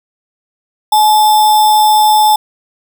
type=tone with sample-and-hold; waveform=sine; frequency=853 Hz; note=G#5; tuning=46 cents sharp; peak=-5 dBFS; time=0.92-2.36 s; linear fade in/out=5 ms; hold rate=4410 Hz; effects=none